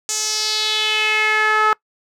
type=tone with band-pass filter sweep; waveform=sawtooth; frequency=430.7 Hz; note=A4; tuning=37 cents flat; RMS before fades=-18 dBFS; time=0.09-1.73 s; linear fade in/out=0 ms; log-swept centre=7000 to 1300 Hz; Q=3.3; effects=noise-tail reverb RT60 0.1 s tail -23 dB re dry